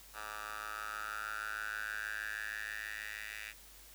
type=tone with high-pass filter sweep; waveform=10% pulse; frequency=106.3 Hz; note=G#2; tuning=41 cents sharp; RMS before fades=-42 dBFS; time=0.13-3.54 s; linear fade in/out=50 ms; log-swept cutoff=1100 to 2100 Hz; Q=7.6; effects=added 50 Hz sine -61 dBFS peak until 3.94 s + white hiss -57 dBFS RMS until 3.94 s